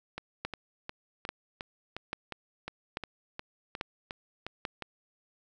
two click trains, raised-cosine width 0.3 ms, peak -17 / -21 dBFS, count 6 / 14, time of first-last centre 0.45-4.652 / 0.18-4.823 s, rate 1.19 / 2.8 Hz, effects none

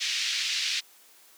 white band-pass noise, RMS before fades -29 dBFS, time 0-0.81 s, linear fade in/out 20 ms, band 2100 to 5200 Hz, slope 24 dB/octave, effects white hiss -56 dBFS RMS until 1.37 s + high-pass 300 Hz 12 dB/octave

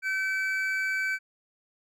triangle tone pair together, 1535 / 2300 Hz, G6 / D7, -37 / -37 cents, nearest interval perfect fifth, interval 700 cents, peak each -26 / -29 dBFS, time 0.02-1.19 s, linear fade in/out 50 ms, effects none

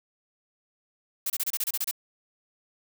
blue noise bursts, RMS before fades -28 dBFS, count 10, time 1.26-1.912 s, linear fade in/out 5 ms, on 40 ms, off 28 ms, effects none

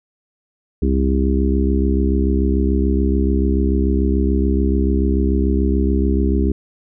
harmonic tone, 66.9 Hz, C2, 39 cents sharp, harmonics 1 / 3 / 4 / 5 / 6, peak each -16 / -21 / -22 / -23 / -24 dBFS, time 0.82-6.52 s, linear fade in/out 5 ms, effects none

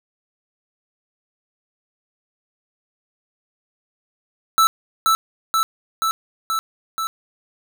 square tone with echo, 1318.5 Hz, E6, in tune, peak -12 dBFS, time 4.58-4.67 s, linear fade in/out 0 ms, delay 480 ms, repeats 5, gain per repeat -2 dB, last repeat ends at 7.07 s, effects none

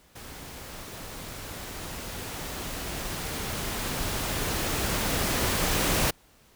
pink noise with level ramp, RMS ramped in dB -43 to -24 dBFS, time 0.15-6.11 s, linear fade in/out 10 ms, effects pink hiss -59 dBFS RMS until 6.55 s

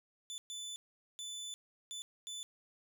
25% pulse tone bursts at uneven times, 3500 Hz, A7, 10 cents flat, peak -38 dBFS, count 5, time 0.3-0.38 / 0.5-0.76 / 1.19-1.54 / 1.91-2.02 / 2.27-2.43 s, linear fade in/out 0 ms, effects none

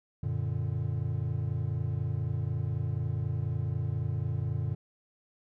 triangle chord, Gb augmented, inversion none, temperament equal, 92.5 / 116.54 / 146.83 Hz, Gb2 / Bb2 / D3, 0 / 0 / 0 cents, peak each -32 / -30 / -32 dBFS, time 0.23-4.75 s, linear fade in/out 5 ms, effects none

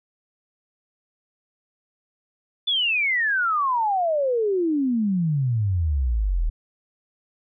sine exponential sweep, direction down, 3520 to 37.38 Hz, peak -19 dBFS, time 2.67-6.5 s, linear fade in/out 10 ms, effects none

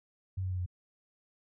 sine tone with pitch steps, 94.3 / 92.84 / 91.4 / 89.99 Hz, F#2 / F#2 / F#2 / F#2, +33 / +6 / -21 / -48 cents, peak -31 dBFS, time 0.37-0.662 s, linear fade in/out 10 ms, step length 73 ms, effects none

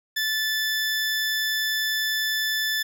20% pulse tone, 1750 Hz, A6, 10 cents flat, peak -18 dBFS, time 0.16-2.83 s, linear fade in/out 10 ms, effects none

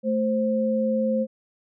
sine tone pair together, 220 / 525.4 Hz, A3 / C5, 0 / +7 cents, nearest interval octave + minor third, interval 1507 cents, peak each -23 dBFS, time 0.03-1.27 s, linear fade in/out 50 ms, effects none

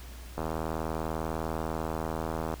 click train, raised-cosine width 1 ms, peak -18 dBFS, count 174, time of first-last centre 0.38-2.54 s, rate 80.1 Hz, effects added 60 Hz sine -42 dBFS peak until 2.6 s + pink hiss -50 dBFS RMS until 2.6 s

